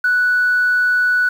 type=tone; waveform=sine; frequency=1480 Hz; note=F#6; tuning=in tune; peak=-11 dBFS; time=0.04-1.29 s; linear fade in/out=5 ms; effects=tanh soft clip ceiling -9 dBFS + 7-bit